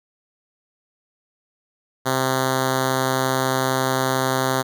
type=tone with notch filter; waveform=5% pulse; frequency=131.2 Hz; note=C3; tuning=5 cents sharp; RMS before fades=-21 dBFS; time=2.05-4.63 s; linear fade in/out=20 ms; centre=2400 Hz; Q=2; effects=none